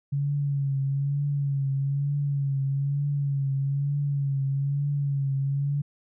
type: tone with vibrato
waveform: sine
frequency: 140 Hz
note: C#3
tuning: 18 cents sharp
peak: -23 dBFS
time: 0.12-5.82 s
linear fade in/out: 10 ms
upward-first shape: triangle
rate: 1.1 Hz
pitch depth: 51 cents each way
effects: none